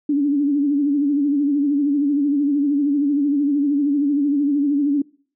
sine tone with vibrato, 286.4 Hz, D4, 43 cents flat, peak -15 dBFS, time 0.09-5.02 s, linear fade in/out 5 ms, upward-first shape sine, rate 13 Hz, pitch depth 69 cents each way, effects noise-tail reverb RT60 0.5 s tail -25 dB re dry

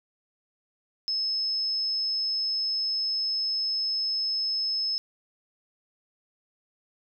sine tone, 5200 Hz, E8, 24 cents flat, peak -25 dBFS, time 1.08-4.98 s, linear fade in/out 0 ms, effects none

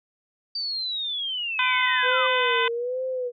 sine linear sweep, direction down, 4654 to 1155 Hz, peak -26 dBFS, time 0.55-2.27 s, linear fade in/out 5 ms
harmonic tone, 506 Hz, B4, 42 cents sharp, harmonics 2 / 3 / 4 / 5 / 6 / 7, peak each -25 / -27 / -28 / -29 / -30 / -30 dBFS, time 1.59-2.68 s, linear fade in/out 2 ms
sine tone with vibrato, 490 Hz, B4, 14 cents flat, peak -25 dBFS, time 2.02-3.32 s, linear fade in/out 50 ms, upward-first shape sine, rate 1.2 Hz, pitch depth 100 cents each way
effects none

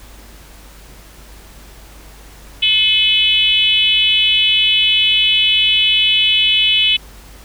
sine tone with frequency modulation, 3000 Hz, F#7, 23 cents sharp, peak -10 dBFS, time 2.62-6.97 s, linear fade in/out 10 ms, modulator 421 Hz, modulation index 1.1, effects added 50 Hz sine -39 dBFS peak until 7.44 s + pink hiss -42 dBFS RMS until 7.44 s

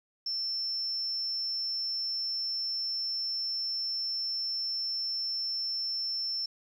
sine tone, 5360 Hz, E8, 28 cents sharp, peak -30 dBFS, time 0.26-6.46 s, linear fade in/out 5 ms, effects 10-bit

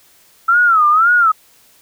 sine tone with vibrato, 1318.5 Hz, E6, in tune, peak -8 dBFS, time 0.48-1.32 s, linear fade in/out 10 ms, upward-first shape sine, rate 1.9 Hz, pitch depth 170 cents each way, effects white hiss -50 dBFS RMS until 1.81 s

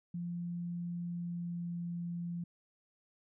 sine tone with pitch glide, 173.3 to 172.3 Hz, F3 to F3, -13 to -23 cents, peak -36 dBFS, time 0.14-2.44 s, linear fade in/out 5 ms, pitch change -10 cents, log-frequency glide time 1.06-1.79 s, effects none

